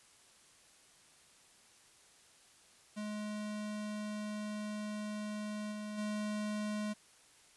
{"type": "tone with level steps", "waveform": "square", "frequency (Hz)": 210.7, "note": "G#3", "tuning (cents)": 25, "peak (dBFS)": [-39, -41, -36], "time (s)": [2.96, 6.94], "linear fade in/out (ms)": 20, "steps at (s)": [5.71, 5.97], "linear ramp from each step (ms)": 20, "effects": ["white hiss -63 dBFS RMS until 7.56 s", "resampled to 24000 Hz"]}